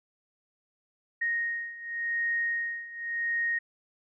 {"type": "beating tone pair", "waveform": "sine", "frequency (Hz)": [1864.7, 1865.59], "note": ["A#6", "A#6"], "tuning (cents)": [0, 1], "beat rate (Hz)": 0.89, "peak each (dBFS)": [-33, -30], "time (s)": [1.21, 3.59], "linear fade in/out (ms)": 10, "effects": []}